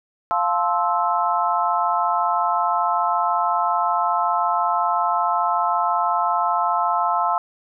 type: chord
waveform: sine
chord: F major seventh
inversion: none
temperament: just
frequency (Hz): 698.5 / 873.1 / 1047.7 / 1309.6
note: F5 / A5 / C6 / E6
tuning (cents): 0 / -14 / +2 / -12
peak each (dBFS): -23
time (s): 0.31-7.38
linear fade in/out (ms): 0
effects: none